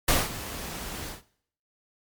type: noise with ADSR envelope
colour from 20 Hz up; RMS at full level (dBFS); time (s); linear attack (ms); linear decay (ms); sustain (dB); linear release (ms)
pink; -20; 0.08-1.22; 5; 200; -16; 150
effects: noise-tail reverb RT60 0.6 s tail -18 dB re dry + MP3 96 kbps